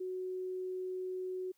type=tone; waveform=sine; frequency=370 Hz; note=F#4; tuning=in tune; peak=-36 dBFS; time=0-1.52 s; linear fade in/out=10 ms; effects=white hiss -75 dBFS RMS until 1.57 s